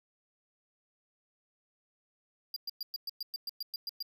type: tone bursts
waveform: square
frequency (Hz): 4800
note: D8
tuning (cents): +37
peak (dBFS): -35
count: 12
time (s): 2.54-4.026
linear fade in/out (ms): 2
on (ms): 23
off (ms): 110
effects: none